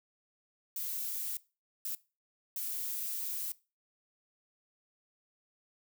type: noise bursts at uneven times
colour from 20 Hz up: violet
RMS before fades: -37 dBFS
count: 3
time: 0.76-1.37 / 1.85-1.95 / 2.56-3.52 s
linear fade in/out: 2 ms
effects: noise-tail reverb RT60 0.3 s tail -20 dB re dry